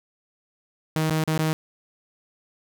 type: tone with dropouts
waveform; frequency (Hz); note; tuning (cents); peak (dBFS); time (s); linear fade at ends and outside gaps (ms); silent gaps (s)
sawtooth; 157.4; D#3; +20; -17; 0.96-1.53; 0; 1.097-1.107 / 1.238-1.276 / 1.377-1.39
effects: none